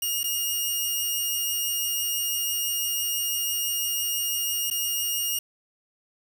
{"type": "tone with dropouts", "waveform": "10% pulse", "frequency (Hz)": 2849, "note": "F7", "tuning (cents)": 34, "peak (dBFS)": -16, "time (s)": [0.02, 5.39], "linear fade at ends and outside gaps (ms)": 5, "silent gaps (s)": [[0.233, 0.24], [4.702, 4.71]], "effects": ["7-bit"]}